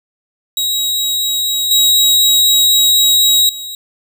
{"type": "tone with level steps", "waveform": "sawtooth", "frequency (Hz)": 3826, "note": "A#7", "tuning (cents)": 44, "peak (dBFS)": [-11, -5, -21], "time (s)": [0.57, 3.75], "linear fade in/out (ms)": 2, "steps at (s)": [1.71, 3.49], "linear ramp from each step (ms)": 2, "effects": []}